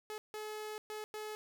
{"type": "tone bursts at uneven times", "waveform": "sawtooth", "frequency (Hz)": 427.3, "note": "G#4", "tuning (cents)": 49, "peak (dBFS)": -37, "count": 4, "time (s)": [[0.1, 0.18], [0.34, 0.78], [0.9, 1.04], [1.14, 1.35]], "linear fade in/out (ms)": 0, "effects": []}